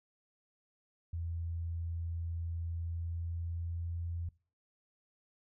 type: tone with pitch glide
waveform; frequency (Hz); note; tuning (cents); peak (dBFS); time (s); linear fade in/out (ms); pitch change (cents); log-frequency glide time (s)
sine; 83.9 to 85.02; E2 to F2; +31 to -46; -35; 1.13-4.29; 5; +23; 2.71-4.09
effects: noise-tail reverb RT60 0.4 s tail -23 dB re dry